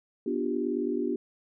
sine chord, G dominant seventh, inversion first, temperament just, 245 / 294 / 352.8 / 392 Hz, B3 / D4 / F4 / G4, -14 / +2 / +18 / 0 cents, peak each -32 dBFS, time 0.26-1.16 s, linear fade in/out 5 ms, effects none

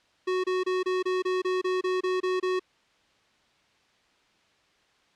square tone bursts, 369.4 Hz, F#4, 3 cents flat, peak -25 dBFS, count 12, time 0.27-2.596 s, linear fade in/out 10 ms, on 170 ms, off 26 ms, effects white hiss -64 dBFS RMS until 5.15 s + low-pass 4000 Hz 12 dB/octave

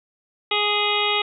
harmonic tone, 415.3 Hz, G#4, in tune, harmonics 1 / 2 / 3 / 5 / 6 / 7 / 8 / 9, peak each -27 / -27 / -27 / -27 / -27 / -27 / -27 / -27 dBFS, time 0.51-1.22 s, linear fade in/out 5 ms, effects none

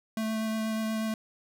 square tone with vibrato, 220 Hz, A3, in tune, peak -29 dBFS, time 0.17-1.14 s, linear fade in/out 2 ms, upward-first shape triangle, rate 8.3 Hz, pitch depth 13 cents each way, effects none

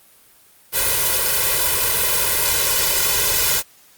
white noise with comb filter, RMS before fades -18 dBFS, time 0.72-3.63 s, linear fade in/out 50 ms, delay 2 ms, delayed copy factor +0.95, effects white hiss -51 dBFS RMS until 3.97 s + Opus 32 kbps

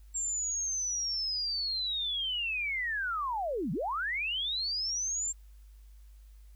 sine linear two-way sweep, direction down then up, 7459 to 139.3 to 7459 Hz, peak -30 dBFS, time 0.14-5.33 s, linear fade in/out 20 ms, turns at 3.72 s, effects added 51 Hz sine -50 dBFS peak until 6.55 s + white hiss -70 dBFS RMS until 6.55 s

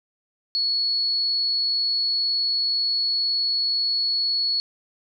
sine tone, 4381 Hz, C#8, 21 cents flat, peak -20 dBFS, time 0.55-4.6 s, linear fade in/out 0 ms, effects none

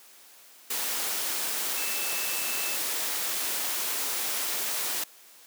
sine tone in noise, 2639 Hz, E7, 1 cent sharp, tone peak -37 dBFS, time 1.77-2.76 s, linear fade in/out 5 ms, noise white, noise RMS -30 dBFS, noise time 0.7-5.04 s, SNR -10 dB, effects white hiss -53 dBFS RMS until 5.46 s + high-pass 300 Hz 12 dB/octave

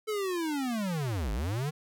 square linear two-way sweep, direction down then up, 440 to 47.87 to 157.8 Hz, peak -30 dBFS, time 0.07-1.71 s, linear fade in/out 20 ms, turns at 1.32 s, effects none

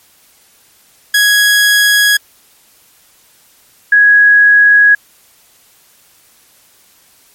sawtooth / sine tone pair in turn, 1664 / 1664 Hz, G#6 / G#6, +3 / +3 cents, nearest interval unison, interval 0 cents, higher neither, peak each -3 dBFS, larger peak neither, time 1.14-2.17 / 3.92-4.95 s, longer neither, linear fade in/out 5 ms, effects white hiss -48 dBFS RMS until 7.34 s + MP3 64 kbps

